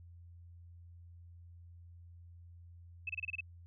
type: tone bursts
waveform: sine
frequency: 2609 Hz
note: E7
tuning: 18 cents flat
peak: -35 dBFS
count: 7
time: 3.07-3.407 s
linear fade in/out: 5 ms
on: 25 ms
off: 27 ms
effects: added 86 Hz sine -52 dBFS peak until 3.66 s